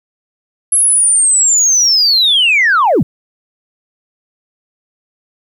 sine linear sweep, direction down, 10980 to 102 Hz, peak -6 dBFS, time 0.72-3.03 s, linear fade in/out 5 ms, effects tanh soft clip ceiling -4 dBFS + 8-bit

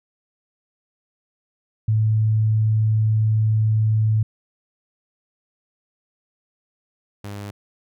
sine / sawtooth tone pair in turn, 109.1 / 101.63 Hz, A2 / G#2, -14 / -37 cents, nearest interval minor second, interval 123 cents, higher first, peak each -15 / -27 dBFS, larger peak first, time 1.88-4.23 / 7.24-7.51 s, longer first, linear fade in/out 5 ms, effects none

